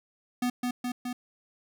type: tone with echo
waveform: square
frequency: 246.9 Hz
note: B3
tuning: in tune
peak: -26 dBFS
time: 0.42-0.5 s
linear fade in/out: 5 ms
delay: 210 ms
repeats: 3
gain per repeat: -2 dB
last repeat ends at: 1.13 s
effects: none